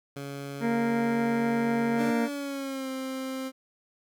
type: tone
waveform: 15% pulse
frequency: 140.2 Hz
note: C#3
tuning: 20 cents sharp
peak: -29 dBFS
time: 0.16-2.11 s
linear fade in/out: 5 ms
type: harmonic tone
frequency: 232.3 Hz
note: A#3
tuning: 6 cents flat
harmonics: 1 / 2 / 3 / 4 / 6 / 7 / 8 / 9 / 10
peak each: -25 / -31 / -35 / -37 / -41 / -42 / -43 / -44 / -45 dBFS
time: 0.6-2.29 s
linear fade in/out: 50 ms
type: tone with pitch glide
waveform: 30% pulse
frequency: 293.7 to 263.2 Hz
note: D4 to C4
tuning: 0 to +10 cents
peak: -29 dBFS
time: 1.96-3.52 s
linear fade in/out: 50 ms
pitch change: -190 cents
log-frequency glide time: 2.13-2.89 s
effects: none

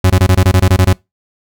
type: tone bursts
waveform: 40% pulse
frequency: 92.5 Hz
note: F#2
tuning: in tune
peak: -5 dBFS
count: 11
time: 0.04-0.93 s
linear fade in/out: 5 ms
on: 60 ms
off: 23 ms
effects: noise-tail reverb RT60 0.2 s tail -24 dB re dry

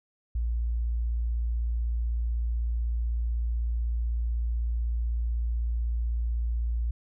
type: tone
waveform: sine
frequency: 58 Hz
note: A#1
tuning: 8 cents flat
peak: -25 dBFS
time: 0.35-6.91 s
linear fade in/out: 5 ms
effects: none

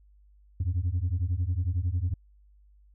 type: beating tone pair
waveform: sine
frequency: 83.5 / 94.5 Hz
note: E2 / F#2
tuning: +23 / +37 cents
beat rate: 11 Hz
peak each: -26 dBFS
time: 0.6-2.14 s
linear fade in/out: 5 ms
effects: tanh soft clip ceiling -22 dBFS + added 50 Hz sine -55 dBFS peak until 2.94 s

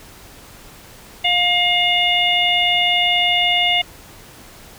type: harmonic tone with a mistuned harmonic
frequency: 709 Hz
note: F5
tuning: 26 cents sharp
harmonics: 1 / 3 / 4 / 5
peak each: -21 / -19 / -17 / -22 dBFS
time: 1.24-3.82 s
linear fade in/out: 10 ms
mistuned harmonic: 4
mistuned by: +15 cents
effects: pink hiss -42 dBFS RMS until 4.78 s

